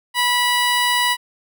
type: tone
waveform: 15% pulse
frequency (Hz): 979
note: B5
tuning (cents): -15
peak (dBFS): -9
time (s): 0.14-1.17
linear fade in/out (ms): 50
effects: none